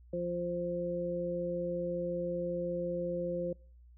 harmonic tone, 174.61 Hz, F3, in tune, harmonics 1 / 2 / 3, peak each -38 / -39 / -34 dBFS, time 0.13-3.53 s, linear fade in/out 5 ms, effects noise-tail reverb RT60 0.5 s tail -26 dB re dry + added 60 Hz sine -54 dBFS peak until 3.97 s

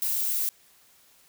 violet noise, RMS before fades -27 dBFS, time 0.02-0.49 s, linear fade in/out 0 ms, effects white hiss -59 dBFS RMS until 1.28 s

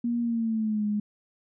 sine tone with pitch glide, 237 to 208.7 Hz, A#3 to G#3, +29 to +9 cents, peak -24 dBFS, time 0.04-1 s, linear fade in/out 5 ms, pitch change -220 cents, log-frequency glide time 0.21-0.86 s, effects none

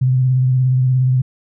sine tone with vibrato, 128.6 Hz, C3, 30 cents flat, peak -11 dBFS, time 0.01-1.22 s, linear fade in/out 10 ms, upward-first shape sine, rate 17 Hz, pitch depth 33 cents each way, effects none

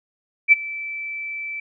sine tone with ADSR envelope, 2322 Hz, D7, 20 cents flat, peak -6 dBFS, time 0.48-1.6 s, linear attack 42 ms, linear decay 22 ms, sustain -21 dB, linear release 4 ms, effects none

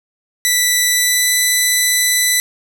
10% pulse tone with pitch glide, 1975 to 1991 Hz, B6 to B6, 0 to +14 cents, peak -3 dBFS, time 0.45-2.4 s, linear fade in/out 0 ms, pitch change +14 cents, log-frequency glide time 0.9-1.33 s, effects none

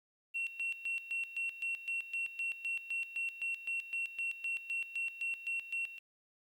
sine tone with tremolo, 2724 Hz, F7, 44 cents flat, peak -32 dBFS, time 0.34-5.99 s, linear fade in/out 20 ms, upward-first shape square, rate 3.9 Hz, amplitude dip 80%, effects tanh soft clip ceiling -31 dBFS + 11-bit

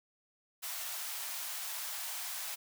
white high-pass noise, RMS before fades -40 dBFS, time 0.62-2.56 s, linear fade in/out 20 ms, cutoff 630 Hz, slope 48 dB/octave, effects none

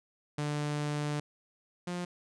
sawtooth tone pair in turn, 147.9 / 177.05 Hz, D3 / F3, +13 / +24 cents, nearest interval minor third, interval 311 cents, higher second, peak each -27 / -30 dBFS, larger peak first, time 0.38-1.2 / 1.87-2.05 s, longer first, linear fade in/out 5 ms, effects resampled to 22050 Hz

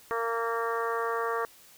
harmonic tone, 230.2 Hz, A#3, 22 cents flat, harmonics 2 / 3 / 4 / 5 / 6 / 7 / 8, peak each -31 / -38 / -37 / -32 / -38 / -40 / -40 dBFS, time 0.11-1.45 s, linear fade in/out 0 ms, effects white hiss -55 dBFS RMS until 1.77 s

